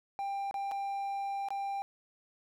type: tone with dropouts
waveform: triangle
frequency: 793 Hz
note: G5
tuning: 20 cents sharp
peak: -31 dBFS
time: 0.19-1.82 s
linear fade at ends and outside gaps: 0 ms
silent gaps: 0.511-0.542 / 0.713-0.718 / 1.486-1.505 s
effects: 12-bit